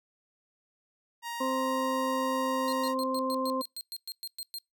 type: tone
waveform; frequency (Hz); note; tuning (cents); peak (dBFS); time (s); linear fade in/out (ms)
sawtooth; 939; A#5; +12; -31; 1.22-2.95; 50
type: harmonic tone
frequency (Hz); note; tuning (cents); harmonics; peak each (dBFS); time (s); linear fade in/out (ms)
261.6; C4; 0; 1 / 2 / 4; -32 / -32 / -32; 1.4-3.62; 10
type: tone bursts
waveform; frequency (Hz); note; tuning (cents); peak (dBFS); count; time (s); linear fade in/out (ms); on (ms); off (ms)
sawtooth; 4200; C8; +6; -33; 13; 2.68-4.585; 0; 45; 110
effects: noise-tail reverb RT60 0.2 s tail -26 dB re dry